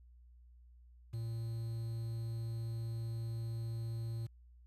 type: tone with quantisation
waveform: triangle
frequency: 114.4 Hz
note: A#2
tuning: 32 cents flat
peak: -35 dBFS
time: 1.13-4.27 s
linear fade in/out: 10 ms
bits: 10
effects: added 60 Hz sine -57 dBFS peak until 4.66 s + resampled to 32000 Hz